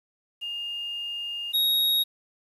sine / square tone pair in turn, 2826 / 3772 Hz, F7 / A#7, +20 / +20 cents, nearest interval perfect fourth, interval 500 cents, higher second, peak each -30 / -21 dBFS, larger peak second, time 0.41-1.53 / 1.53-2.04 s, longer first, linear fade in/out 20 ms, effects resampled to 32000 Hz + 9-bit

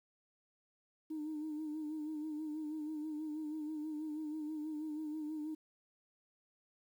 sine tone with vibrato, 306.8 Hz, D#4, 24 cents flat, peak -37 dBFS, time 1.1-5.55 s, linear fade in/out 10 ms, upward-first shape sine, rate 6.2 Hz, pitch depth 48 cents each way, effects tanh soft clip ceiling -35 dBFS + 11-bit

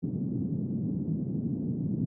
white band-pass noise, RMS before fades -31 dBFS, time 0.02-2.06 s, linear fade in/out 20 ms, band 130 to 230 Hz, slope 24 dB/octave, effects none

